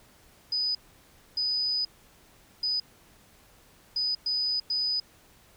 sine tone bursts at uneven times, 4983 Hz, D#8, 2 cents sharp, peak -25 dBFS, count 6, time 0.52-0.75 / 1.37-1.85 / 2.63-2.8 / 3.96-4.15 / 4.26-4.6 / 4.7-5 s, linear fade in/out 5 ms, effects pink hiss -58 dBFS RMS until 5.56 s

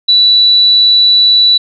sine tone, 3951 Hz, B7, in tune, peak -4 dBFS, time 0.08-1.58 s, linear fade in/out 10 ms, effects none

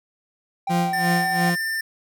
triangle tone with pitch glide, 783 to 760.7 Hz, G5 to F#5, -2 to +48 cents, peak -21 dBFS, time 0.67-1.5 s, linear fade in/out 5 ms, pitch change -50 cents, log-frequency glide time 0.84-0.98 s
40% pulse tone with tremolo, 173.6 Hz, F3, 10 cents flat, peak -18 dBFS, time 0.69-1.56 s, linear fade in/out 20 ms, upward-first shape sine, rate 2.9 Hz, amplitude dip 85%
square tone, 1792 Hz, A6, 31 cents sharp, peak -24 dBFS, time 0.93-1.81 s, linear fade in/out 5 ms
effects none

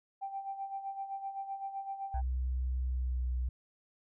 sine tone with tremolo, 784 Hz, G5, in tune, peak -34 dBFS, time 0.21-2.22 s, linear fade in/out 20 ms, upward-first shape sine, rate 7.8 Hz, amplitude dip 65%
sine tone with pitch glide, 63.6 to 62.26 Hz, C2 to B1, -48 to +15 cents, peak -29 dBFS, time 2.14-3.49 s, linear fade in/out 5 ms, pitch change -37 cents, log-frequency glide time 2.86-3.26 s
effects tanh soft clip ceiling -27 dBFS

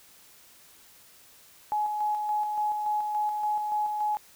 sine tone with tremolo, 843 Hz, G#5, 26 cents sharp, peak -24 dBFS, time 1.72-4.17 s, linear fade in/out 0 ms, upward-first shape square, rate 3.5 Hz, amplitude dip 35%, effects white hiss -55 dBFS RMS until 4.35 s

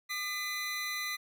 25% pulse tone pair together, 1210 / 2010 Hz, D#6 / B6, -49 / +30 cents, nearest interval major sixth, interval 879 cents, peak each -37 / -31 dBFS, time 0.09-1.17 s, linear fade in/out 20 ms, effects none

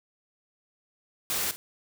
white noise with echo, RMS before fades -29 dBFS, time 1.3-1.51 s, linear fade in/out 0 ms, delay 50 ms, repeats 1, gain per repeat -14 dB, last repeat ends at 1.56 s, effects none

